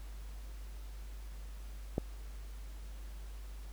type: click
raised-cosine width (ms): 2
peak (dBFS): -18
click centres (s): 1.981
effects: added 50 Hz sine -43 dBFS peak until 3.72 s + pink hiss -59 dBFS RMS until 3.72 s